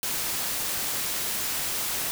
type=noise; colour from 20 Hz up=white; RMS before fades=-29 dBFS; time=0.03-2.11 s; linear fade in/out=0 ms; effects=none